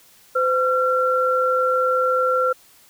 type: tone pair together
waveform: sine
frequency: 511 / 1364.2 Hz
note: C5 / F6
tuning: -41 / -41 cents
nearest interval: octave + perfect fourth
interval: 1700 cents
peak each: -19 dBFS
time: 0.35-2.53 s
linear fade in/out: 10 ms
effects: white hiss -52 dBFS RMS until 2.89 s